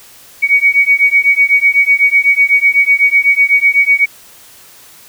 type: beating tone pair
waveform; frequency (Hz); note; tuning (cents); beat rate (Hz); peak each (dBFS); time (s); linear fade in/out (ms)
sine; 2243 / 2251; C#7 / C#7; +20 / +26; 8; -10; 0.42-4.06; 20
effects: white hiss -40 dBFS RMS until 5.08 s